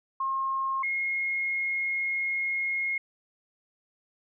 sine tone pair in turn, 1072 / 2153 Hz, C6 / C7, +42 / +49 cents, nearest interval octave, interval 1207 cents, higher second, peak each -26 dBFS, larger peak neither, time 0.2-0.83 / 0.83-2.98 s, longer second, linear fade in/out 5 ms, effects none

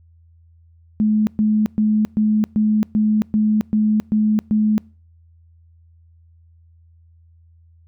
sine tone bursts, 214 Hz, A3, 48 cents flat, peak -13 dBFS, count 10, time 1-4.78 s, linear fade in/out 0 ms, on 270 ms, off 120 ms, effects noise-tail reverb RT60 0.4 s tail -26 dB re dry + added 83 Hz sine -48 dBFS peak until 7.87 s

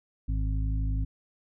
harmonic tone with a mistuned harmonic, 52.6 Hz, G#1, 23 cents sharp, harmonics 1 / 2 / 3 / 5, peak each -26 / -33 / -39 / -40 dBFS, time 0.28-1.05 s, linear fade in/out 10 ms, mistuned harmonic 1, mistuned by +22 cents, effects none

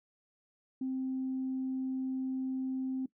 sine tone, 261.6 Hz, C4, in tune, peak -31 dBFS, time 0.81-3.06 s, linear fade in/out 5 ms, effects noise-tail reverb RT60 0.1 s tail -19 dB re dry + tanh soft clip ceiling -27 dBFS

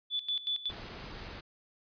sine tone with tremolo, 3469 Hz, A7, 25 cents flat, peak -29 dBFS, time 0.1-0.72 s, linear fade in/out 50 ms, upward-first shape square, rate 5.4 Hz, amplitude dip 80%
pink noise, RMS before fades -44 dBFS, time 0.69-1.41 s, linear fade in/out 10 ms
effects resampled to 11025 Hz

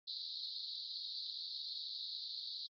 pink band-pass noise, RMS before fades -45 dBFS, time 0.07-2.67 s, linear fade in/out 10 ms, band 3800 to 4600 Hz, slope 96 dB/octave, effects AAC 32 kbps

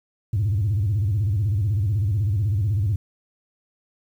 sine tone with vibrato, 101.4 Hz, G#2, 41 cents flat, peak -17 dBFS, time 0.33-2.96 s, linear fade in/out 5 ms, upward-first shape square, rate 16 Hz, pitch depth 160 cents each way, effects tanh soft clip ceiling -16 dBFS + 9-bit

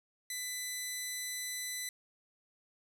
10% pulse tone, 2000 Hz, B6, 21 cents sharp, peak -28 dBFS, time 0.3-1.89 s, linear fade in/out 2 ms, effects none

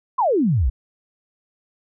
sine exponential sweep, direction down, 1106 to 51.91 Hz, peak -15 dBFS, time 0.18-0.7 s, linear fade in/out 10 ms, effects none

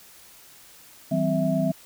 sine tone cluster, 162.2 / 190.8 / 257.9 / 654 Hz, E3 / G3 / C4 / E5, -28 / -47 / -25 / -14 cents, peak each -26 dBFS, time 1.11-1.72 s, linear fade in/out 10 ms, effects white hiss -50 dBFS RMS until 1.85 s

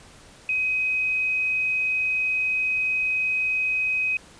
sine tone, 2523 Hz, D#7, 23 cents sharp, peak -21 dBFS, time 0.49-4.17 s, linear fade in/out 2 ms, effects pink hiss -49 dBFS RMS until 4.39 s + resampled to 22050 Hz

